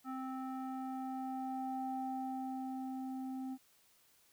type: tone with low-pass filter sweep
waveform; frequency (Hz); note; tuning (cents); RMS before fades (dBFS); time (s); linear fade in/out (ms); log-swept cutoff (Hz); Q
square; 261.6; C4; 0; -41; 0.04-3.58; 50; 1200 to 550; 4
effects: white hiss -69 dBFS RMS until 4.32 s